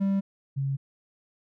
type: tone pair in turn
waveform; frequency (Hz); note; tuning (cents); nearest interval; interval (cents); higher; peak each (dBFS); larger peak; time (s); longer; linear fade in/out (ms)
triangle / sine; 196 / 137; G3 / C#3; 0 / -20; tritone; 620; first; -20 / -25; first; 0-0.21 / 0.56-0.77; neither; 20
effects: none